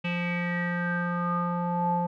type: tone with low-pass filter sweep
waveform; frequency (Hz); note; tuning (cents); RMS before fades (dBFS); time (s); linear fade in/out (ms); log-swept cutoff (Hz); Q
square; 174.61; F3; 0; -28; 0.04-2.07; 10; 2700 to 790; 8.1
effects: none